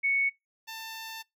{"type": "tone pair in turn", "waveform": ["sine", "10% pulse"], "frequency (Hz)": [2217, 893.1], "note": ["C#7", "A5"], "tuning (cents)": [0, 26], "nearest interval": "octave + major third", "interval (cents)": 1574, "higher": "first", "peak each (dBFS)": [-23, -30], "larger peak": "first", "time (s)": [[0.03, 0.3], [0.67, 1.23]], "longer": "second", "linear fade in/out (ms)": 20, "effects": ["noise-tail reverb RT60 0.2 s tail -25 dB re dry"]}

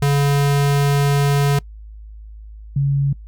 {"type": "tone pair in turn", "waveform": ["square", "sine"], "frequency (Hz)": [141.9, 139.54], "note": ["C#3", "C#3"], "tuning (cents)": [41, 12], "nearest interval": "unison", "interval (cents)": 29, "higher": "first", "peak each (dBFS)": -14, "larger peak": "neither", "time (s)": [[0.02, 1.59], [2.76, 3.13]], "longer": "first", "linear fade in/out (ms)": 5, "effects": ["noise-tail reverb RT60 0.1 s tail -24 dB re dry", "added 53 Hz sine -34 dBFS peak until 3.27 s"]}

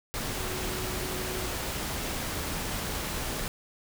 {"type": "tone in noise", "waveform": "sine", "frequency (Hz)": 370, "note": "F#4", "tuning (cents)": 0, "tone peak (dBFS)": -39, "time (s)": [0.37, 1.49], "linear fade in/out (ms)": 0, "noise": "pink", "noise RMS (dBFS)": -33, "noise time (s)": [0.14, 3.48], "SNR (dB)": -9, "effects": []}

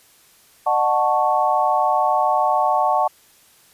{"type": "chord", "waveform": "sine", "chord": "D# half-diminished seventh", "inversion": "none", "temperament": "equal with one note detuned", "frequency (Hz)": [607, 740, 880, 1108.7], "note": ["D#5", "F#5", "A5", "C#6"], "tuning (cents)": [-43, 0, 0, 0], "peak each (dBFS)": [-23, -19, -20, -22], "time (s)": [0.66, 3.08], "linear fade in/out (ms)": 10, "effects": ["white hiss -53 dBFS RMS until 3.73 s", "resampled to 32000 Hz"]}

